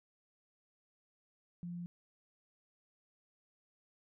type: tone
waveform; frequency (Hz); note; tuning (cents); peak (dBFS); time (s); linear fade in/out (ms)
sine; 174.1; F3; -5; -40; 1.63-1.86; 0
effects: none